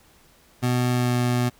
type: tone with pitch glide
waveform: 25% pulse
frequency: 124 to 122.72 Hz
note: B2 to B2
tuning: +7 to -11 cents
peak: -16 dBFS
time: 0.62-1.5 s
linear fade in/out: 20 ms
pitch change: -18 cents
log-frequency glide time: 0.91-1.19 s
effects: pink hiss -56 dBFS RMS until 1.59 s